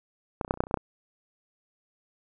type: clicks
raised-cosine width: 1 ms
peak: -14 / -18 / -29 / -7 / -22 / -30 / -7 / -17 / -28 / -22 / -6 / -21 dBFS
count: 12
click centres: 0.412 / 0.448 / 0.479 / 0.509 / 0.54 / 0.574 / 0.605 / 0.638 / 0.669 / 0.711 / 0.742 / 0.773 s
effects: none